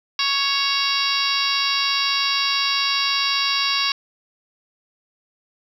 harmonic tone with a mistuned harmonic, 554.4 Hz, C#5, in tune, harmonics 2 / 3 / 4 / 5 / 6 / 7 / 8 / 9 / 10, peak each -26 / -31 / -28 / -26 / -30 / -25 / -26 / -28 / -28 dBFS, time 0.19-3.92 s, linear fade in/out 2 ms, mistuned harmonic 8, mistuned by +59 cents, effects 8-bit

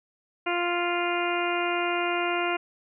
harmonic tone, 349 Hz, F4, 1 cent flat, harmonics 1 / 2 / 3 / 4 / 5 / 6 / 7 / 8, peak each -29 / -30 / -33 / -32 / -41 / -35 / -34 / -35 dBFS, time 0.46-2.57 s, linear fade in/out 10 ms, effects none

